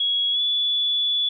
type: tone with pitch glide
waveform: sine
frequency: 3332 to 3438 Hz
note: G#7 to A7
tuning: +5 to -41 cents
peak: -19 dBFS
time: 0-1.29 s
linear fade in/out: 5 ms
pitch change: +54 cents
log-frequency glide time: 0.32-0.4 s
effects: none